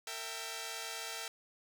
5% pulse chord, E diminished, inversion second, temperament equal with one note detuned, 455 / 659.3 / 784 Hz, Bb4 / E5 / G5, -42 / 0 / 0 cents, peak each -33 dBFS, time 0.07-1.28 s, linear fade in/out 2 ms, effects none

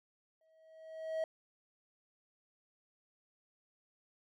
triangle tone with exponential growth, 640 Hz, D#5, 49 cents sharp, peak -29 dBFS, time 0.41-1.24 s, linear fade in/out 2 ms, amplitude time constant 180 ms, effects none

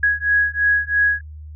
sine beating tone pair, 1661.2 / 1664.2 Hz, G#6 / G#6, 0 / +3 cents, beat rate 3 Hz, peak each -18 dBFS, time 0.03-1.21 s, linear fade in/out 5 ms, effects added 76 Hz sine -33 dBFS peak until 1.55 s

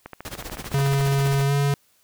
click train, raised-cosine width 0.5 ms, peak -20 dBFS, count 15, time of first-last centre 0.06-1.082 s, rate 13.7 Hz
pink noise with tremolo, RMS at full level -32 dBFS, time 0.25-1.44 s, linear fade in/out 0 ms, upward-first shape sine, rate 15 Hz, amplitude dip 85%
square tone with pitch glide, 138.59 to 141.34 Hz, C#3 to C#3, 0 to +34 cents, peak -19 dBFS, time 0.74-1.74 s, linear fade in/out 2 ms, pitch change +34 cents, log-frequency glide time 1.46-1.52 s
effects white hiss -62 dBFS RMS until 2.03 s

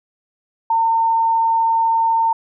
sine tone, 908 Hz, A#5, 46 cents flat, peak -13 dBFS, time 0.7-2.33 s, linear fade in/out 5 ms, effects none

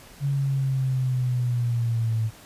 sine linear sweep, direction down, 141.3 to 110 Hz, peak -21 dBFS, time 0.2-2.31 s, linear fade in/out 50 ms, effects pink hiss -48 dBFS RMS until 2.45 s + resampled to 32000 Hz

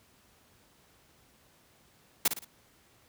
white noise with echo, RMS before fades -24 dBFS, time 2.25-2.28 s, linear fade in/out 5 ms, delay 56 ms, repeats 3, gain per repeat -8 dB, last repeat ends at 2.448 s, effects pink hiss -63 dBFS RMS until 3.08 s + high-pass 60 Hz 12 dB/octave

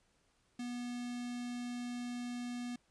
square tone with notch filter, 243.4 Hz, B3, 25 cents flat, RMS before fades -41 dBFS, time 0.59-2.76 s, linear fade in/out 5 ms, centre 960 Hz, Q 1.1, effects pink hiss -74 dBFS RMS until 2.9 s + resampled to 22050 Hz

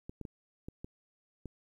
clicks, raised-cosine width 3 ms, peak -29 dBFS, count 6, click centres 0.095 / 0.213 / 0.252 / 0.685 / 0.845 / 1.457 s, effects 11-bit

